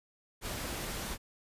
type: noise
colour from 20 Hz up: pink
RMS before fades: -38 dBFS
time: 0.41-1.18 s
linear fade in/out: 50 ms
effects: resampled to 32000 Hz